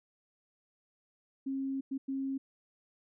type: tone bursts at uneven times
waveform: sine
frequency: 270 Hz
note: C#4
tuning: 45 cents flat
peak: -32 dBFS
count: 3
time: 1.46-1.81 / 1.91-1.98 / 2.08-2.38 s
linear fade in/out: 10 ms
effects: none